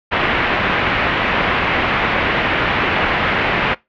white low-pass noise, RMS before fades -17 dBFS, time 0.11-3.75 s, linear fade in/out 20 ms, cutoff 2600 Hz, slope 24 dB/octave, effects noise-tail reverb RT60 0.2 s tail -22 dB re dry + low-pass 4000 Hz 12 dB/octave

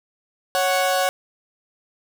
sawtooth tone pair together, 554.4 / 740 Hz, C#5 / F#5, 0 / 0 cents, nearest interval perfect fourth, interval 500 cents, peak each -17 dBFS, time 0.55-1.09 s, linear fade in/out 0 ms, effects none

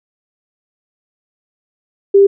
sine tone, 397 Hz, G4, 22 cents sharp, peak -4 dBFS, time 2.14-2.27 s, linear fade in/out 10 ms, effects none

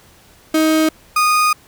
35% pulse tone pair in turn, 314.9 / 1234.4 Hz, D#4 / D#6, +21 / -14 cents, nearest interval 2 octaves, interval 2365 cents, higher second, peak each -10 dBFS, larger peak neither, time 0.54-0.89 / 1.16-1.53 s, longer second, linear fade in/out 5 ms, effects pink hiss -48 dBFS RMS until 1.67 s

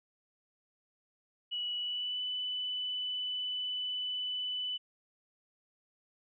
sine tone with pitch glide, 2937 to 2992 Hz, F#7 to F#7, -13 to +19 cents, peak -33 dBFS, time 1.51-4.78 s, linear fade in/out 20 ms, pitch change +32 cents, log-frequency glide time 1.77-2.22 s, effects none

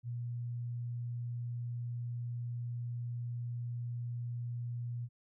sine tone, 120 Hz, B2, 49 cents flat, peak -36 dBFS, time 0.03-5.09 s, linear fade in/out 50 ms, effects none

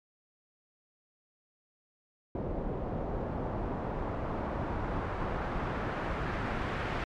pink noise with low-pass filter sweep, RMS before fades -34 dBFS, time 2.35-7.04 s, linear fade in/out 2 ms, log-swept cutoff 590 to 2000 Hz, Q 1.1, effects MP3 96 kbps

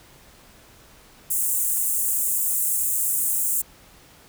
pink high-pass noise, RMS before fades -23 dBFS, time 1.3-3.62 s, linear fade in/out 10 ms, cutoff 7600 Hz, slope 48 dB/octave, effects pink hiss -51 dBFS RMS until 4.28 s

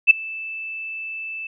sine tone with ADSR envelope, 2637 Hz, E7, in tune, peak -4 dBFS, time 0.07-1.47 s, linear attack 35 ms, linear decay 9 ms, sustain -24 dB, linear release 4 ms, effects none

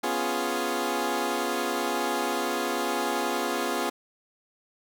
15% pulse chord, C# dominant seventh, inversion third, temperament equal, 246.9 / 277.2 / 349.2 / 415.3 Hz, B3 / C#4 / E#4 / G#4, 0 / 0 / 0 / 0 cents, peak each -26 / -27 / -24 / -25 dBFS, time 0.03-3.9 s, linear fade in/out 10 ms, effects none

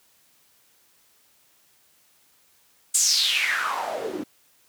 white noise with band-pass filter sweep, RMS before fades -24 dBFS, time 2.94-4.24 s, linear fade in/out 10 ms, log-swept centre 8100 to 280 Hz, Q 6.1, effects white hiss -61 dBFS RMS until 4.68 s + high-pass 60 Hz 12 dB/octave

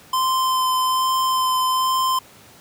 square tone with vibrato, 1034 Hz, C6, 21 cents flat, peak -18 dBFS, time 0.13-2.19 s, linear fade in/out 5 ms, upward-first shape sine, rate 1.2 Hz, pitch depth 11 cents each way, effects pink hiss -47 dBFS RMS until 2.6 s + high-pass 100 Hz 12 dB/octave

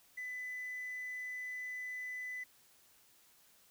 triangle tone, 2001 Hz, B6, 22 cents sharp, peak -37 dBFS, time 0.17-2.44 s, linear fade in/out 10 ms, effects tanh soft clip ceiling -36 dBFS + white hiss -66 dBFS RMS until 3.7 s

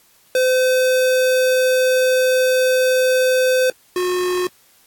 square tone pair in turn, 512 / 362 Hz, C5 / F#4, -38 / -38 cents, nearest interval tritone, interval 600 cents, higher first, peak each -14 / -18 dBFS, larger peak first, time 0.35-3.7 / 3.96-4.47 s, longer first, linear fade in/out 2 ms, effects white hiss -54 dBFS RMS until 4.86 s + AAC 64 kbps

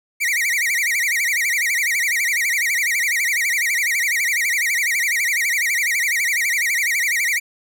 45% pulse tone with vibrato, 2093 Hz, C7, in tune, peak -17 dBFS, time 0.2-7.4 s, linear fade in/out 20 ms, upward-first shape sine, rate 12 Hz, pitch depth 210 cents each way, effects none

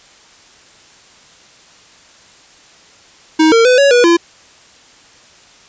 square tone with pitch steps, 315.6 / 457.6 / 502 / 560 / 485.6 / 340.2 Hz, D#4 / A#4 / B4 / C#5 / B4 / F4, +25 / -32 / +28 / +18 / -29 / -45 cents, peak -7 dBFS, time 3.39-4.17 s, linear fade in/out 10 ms, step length 130 ms, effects white hiss -44 dBFS RMS until 5.68 s + resampled to 16000 Hz

